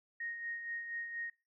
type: tone with tremolo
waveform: sine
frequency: 1864.7 Hz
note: A#6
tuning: in tune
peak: -37 dBFS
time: 0.2-1.3 s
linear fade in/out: 5 ms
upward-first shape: sine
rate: 4.2 Hz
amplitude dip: 50%
effects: noise-tail reverb RT60 0.3 s tail -20 dB re dry